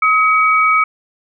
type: tone pair together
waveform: sine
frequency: 1271.2 / 2265 Hz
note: D#6 / C#7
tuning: +37 / +37 cents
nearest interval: minor seventh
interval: 1000 cents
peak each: -11 / -14 dBFS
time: 0.02-0.84 s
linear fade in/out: 5 ms
effects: none